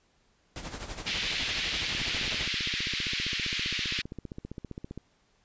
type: noise with tremolo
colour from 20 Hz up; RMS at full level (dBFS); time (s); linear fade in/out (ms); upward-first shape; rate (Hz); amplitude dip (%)
pink; -37; 0.56-2.47; 0; sine; 12; 65
type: band-pass noise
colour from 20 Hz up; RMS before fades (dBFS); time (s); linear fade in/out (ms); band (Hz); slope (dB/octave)
white; -32; 1.06-4.02; 10; 1900 to 4100; 24
type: click train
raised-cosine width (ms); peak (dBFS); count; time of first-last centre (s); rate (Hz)
3; -25; 47; 1.95-4.976; 15.2
effects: pink hiss -68 dBFS RMS until 5.44 s + resampled to 16000 Hz